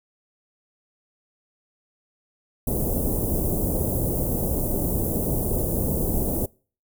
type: band-stop noise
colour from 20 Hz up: pink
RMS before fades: -24 dBFS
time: 2.67-6.46 s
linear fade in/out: 5 ms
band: 590 to 11000 Hz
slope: 24 dB/octave
effects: noise-tail reverb RT60 0.4 s tail -25 dB re dry